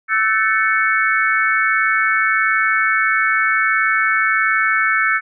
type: chord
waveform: sine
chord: F# minor seventh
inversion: third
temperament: equal with one note detuned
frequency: 1318.5 / 1519 / 1760 / 2217 Hz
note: E6 / F#6 / A6 / C#7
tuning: 0 / +45 / 0 / 0 cents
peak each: -19 dBFS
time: 0.08-5.21 s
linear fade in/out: 50 ms
effects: none